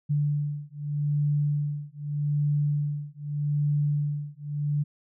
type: beating tone pair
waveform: sine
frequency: 146.1 / 146.92 Hz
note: D3 / D3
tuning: -9 / +1 cents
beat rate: 0.82 Hz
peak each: -27 dBFS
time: 0.09-4.84 s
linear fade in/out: 20 ms
effects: none